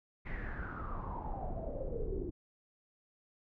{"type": "noise with low-pass filter sweep", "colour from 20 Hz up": "brown", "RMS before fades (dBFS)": -39, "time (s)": [0.25, 2.31], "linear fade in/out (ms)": 20, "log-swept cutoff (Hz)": [2100, 350], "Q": 8, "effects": []}